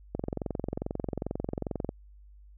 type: click train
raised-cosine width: 2 ms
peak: -18 dBFS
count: 40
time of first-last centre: 0.15-1.891 s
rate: 22.4 Hz
effects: added 50 Hz sine -50 dBFS peak until 2.57 s